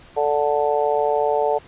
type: harmonic tone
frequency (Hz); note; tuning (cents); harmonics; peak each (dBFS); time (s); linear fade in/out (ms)
146.83; D3; 0; 3 / 4 / 5 / 6; -21 / -22 / -23 / -24; 0.16-1.59; 20
effects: pink hiss -47 dBFS RMS until 1.67 s + resampled to 8000 Hz